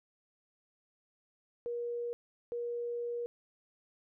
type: tone bursts at uneven times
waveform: sine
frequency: 476.3 Hz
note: A#4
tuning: 37 cents sharp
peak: -34 dBFS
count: 2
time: 1.66-2.13 / 2.52-3.26 s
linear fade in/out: 0 ms
effects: none